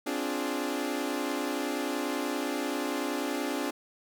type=chord; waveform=sawtooth; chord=D half-diminished seventh; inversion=third; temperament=equal with one note detuned; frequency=261.6 / 292 / 349.2 / 415.3 Hz; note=C4 / D4 / F4 / Ab4; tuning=0 / -10 / 0 / 0 cents; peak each=-31 / -29 / -33 / -34 dBFS; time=0.06-3.71 s; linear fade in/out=10 ms; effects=none